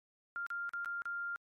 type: tone with dropouts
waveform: sine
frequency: 1396.9 Hz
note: F6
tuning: in tune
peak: -36 dBFS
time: 0.36-1.36 s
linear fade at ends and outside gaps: 0 ms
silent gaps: 0.465-0.503 / 0.693-0.735 / 0.847-0.858 / 1.02-1.055 s
effects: MP3 64 kbps